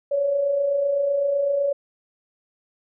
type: tone pair together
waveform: sine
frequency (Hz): 537 / 564.9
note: C5 / C#5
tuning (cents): +45 / +33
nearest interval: minor second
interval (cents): 88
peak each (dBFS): -31 / -19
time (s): 0.11-1.73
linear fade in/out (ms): 10
effects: none